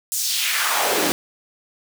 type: noise with high-pass filter sweep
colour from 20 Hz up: pink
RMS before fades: -21 dBFS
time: 0.12-1.12 s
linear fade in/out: 0 ms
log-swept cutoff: 8100 to 250 Hz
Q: 1.7
effects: none